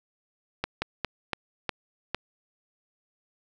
slowing click train, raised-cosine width 0.3 ms, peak -11 dBFS, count 6, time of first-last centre 0.64-2.146 s, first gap 180 ms, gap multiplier 1.26, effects none

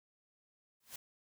white noise with exponential growth, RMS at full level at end -42 dBFS, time 0.8-0.96 s, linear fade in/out 5 ms, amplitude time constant 33 ms, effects none

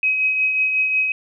sine tone with tremolo, 2537 Hz, D#7, 33 cents sharp, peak -14 dBFS, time 0.03-1.12 s, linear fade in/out 2 ms, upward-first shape triangle, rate 5.5 Hz, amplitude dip 45%, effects none

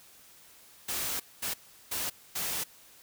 white noise bursts at uneven times, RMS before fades -33 dBFS, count 4, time 0.88-1.2 / 1.42-1.54 / 1.91-2.1 / 2.35-2.64 s, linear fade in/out 10 ms, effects white hiss -56 dBFS RMS until 3.02 s

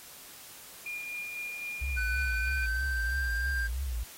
sine tone with tremolo, 2418 Hz, D7, 50 cents sharp, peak -34 dBFS, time 0.86-2.66 s, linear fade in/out 2 ms, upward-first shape sine, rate 3.9 Hz, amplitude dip 30%
sine tone with vibrato, 62.2 Hz, B1, 13 cents sharp, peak -30 dBFS, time 1.81-4.04 s, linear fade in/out 10 ms, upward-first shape triangle, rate 3.1 Hz, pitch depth 200 cents each way
triangle tone with pitch glide, 1505 to 1589.9 Hz, F#6 to G6, +29 to +24 cents, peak -29 dBFS, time 1.96-3.68 s, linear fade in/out 20 ms, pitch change +95 cents, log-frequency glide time 2.17-3.36 s
effects white hiss -49 dBFS RMS until 4.17 s + AAC 48 kbps

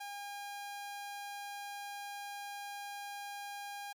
sawtooth tone, 810 Hz, G#5, 43 cents flat, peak -38 dBFS, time 0-3.93 s, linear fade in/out 10 ms, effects MP3 96 kbps

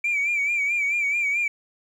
sine tone with vibrato, 2325 Hz, D7, 18 cents flat, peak -19 dBFS, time 0.04-1.48 s, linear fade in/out 5 ms, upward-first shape sine, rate 4.6 Hz, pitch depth 68 cents each way, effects tanh soft clip ceiling -18 dBFS + 9-bit

